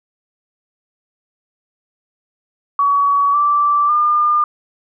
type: tone with pitch steps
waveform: sine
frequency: 1131 / 1167.5 / 1205.2 Hz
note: C#6 / D6 / D6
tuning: +34 / -11 / +44 cents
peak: -11 dBFS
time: 2.79-4.44 s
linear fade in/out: 2 ms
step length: 550 ms
effects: none